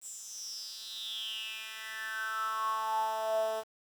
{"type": "tone with high-pass filter sweep", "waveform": "10% pulse", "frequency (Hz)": 220, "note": "A3", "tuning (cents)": 0, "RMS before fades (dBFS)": -36, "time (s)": [0.01, 3.64], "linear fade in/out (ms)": 50, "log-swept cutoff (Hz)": [7800, 540], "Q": 8.5, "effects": ["9-bit"]}